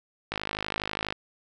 click train, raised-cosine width 0.3 ms, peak -13 dBFS, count 43, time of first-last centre 0.32-1.125 s, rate 52.2 Hz, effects none

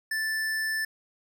sine tone with hard clipping, 1760 Hz, A6, in tune, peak -28 dBFS, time 0.11-0.85 s, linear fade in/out 5 ms, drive 17 dB, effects none

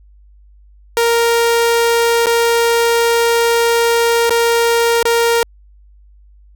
sawtooth tone with dropouts, 466.2 Hz, A#4, in tune, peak -7 dBFS, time 0.97-5.43 s, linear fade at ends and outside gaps 1 ms, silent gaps 2.259-2.268 / 4.295-4.306 / 5.028-5.053 s, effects added 50 Hz sine -42 dBFS peak until 6.55 s

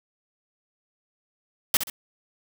white noise with echo, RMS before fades -19 dBFS, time 1.74-1.77 s, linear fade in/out 2 ms, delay 65 ms, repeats 2, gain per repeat -9 dB, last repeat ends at 1.9 s, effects none

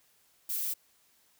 violet noise, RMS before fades -33 dBFS, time 0.49-0.74 s, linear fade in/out 10 ms, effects white hiss -67 dBFS RMS until 1.39 s

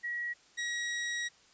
sine / sawtooth tone pair in turn, 1915 / 1905.8 Hz, A#6 / A#6, +46 / +38 cents, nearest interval unison, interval 8 cents, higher first, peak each -33 / -29 dBFS, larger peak second, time 0.03-0.34 / 0.57-1.29 s, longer second, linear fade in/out 20 ms, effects white hiss -62 dBFS RMS until 1.53 s + resampled to 16000 Hz

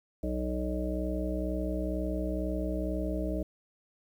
harmonic tone, 62.1 Hz, B1, 10 cents sharp, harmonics 1 / 3 / 5 / 7 / 9 / 10, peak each -33 / -37 / -35 / -42 / -40 / -38 dBFS, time 0.23-3.43 s, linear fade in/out 5 ms, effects 10-bit

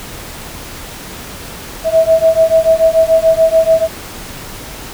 sine beating tone pair, 646 / 652.9 Hz, E5 / E5, -35 / -17 cents, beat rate 6.9 Hz, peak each -10 dBFS, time 1.84-3.88 s, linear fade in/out 50 ms, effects pink hiss -29 dBFS RMS until 4.93 s

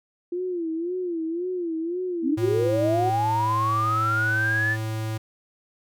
sine tone with vibrato, 343.9 Hz, F4, 27 cents flat, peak -25 dBFS, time 0.32-3.1 s, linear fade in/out 5 ms, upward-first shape sine, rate 1.9 Hz, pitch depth 120 cents each way
sine linear sweep, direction up, 233.1 to 1771 Hz, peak -21 dBFS, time 2.22-4.77 s, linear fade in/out 50 ms
square tone, 110 Hz, A2, in tune, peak -27 dBFS, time 2.37-5.18 s, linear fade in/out 10 ms
effects none

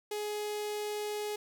sawtooth tone with notch filter, 419.1 Hz, G#4, 16 cents sharp, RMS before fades -36 dBFS, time 0.11-1.36 s, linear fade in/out 5 ms, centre 1400 Hz, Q 1.3, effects none

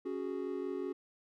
triangle chord, C# suspended fourth, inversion none, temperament equal, 277.2 / 370 / 415.3 Hz, C#4 / F#4 / G#4, 0 / 0 / 0 cents, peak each -39 / -36 / -39 dBFS, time 0.05-0.93 s, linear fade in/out 10 ms, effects none

